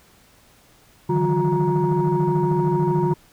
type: tone cluster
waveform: sine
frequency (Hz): 147.5 / 160.8 / 186 / 359.3 / 940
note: D3 / E3 / F#3 / F4 / A#5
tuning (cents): +8 / -43 / +9 / +49 / +14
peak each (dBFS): -22 / -22 / -26 / -20 / -24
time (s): 1.09-3.14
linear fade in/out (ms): 10
effects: tanh soft clip ceiling -11 dBFS + pink hiss -54 dBFS RMS until 3.32 s